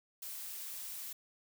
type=noise; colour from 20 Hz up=blue; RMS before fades=-44 dBFS; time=0.22-1.13 s; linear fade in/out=5 ms; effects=none